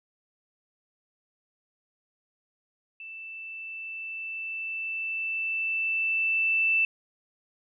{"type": "tone with level ramp", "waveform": "sine", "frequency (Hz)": 2654, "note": "E7", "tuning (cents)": 11, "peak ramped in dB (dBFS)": [-39, -20], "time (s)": [3, 6.85], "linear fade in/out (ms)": 2, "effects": []}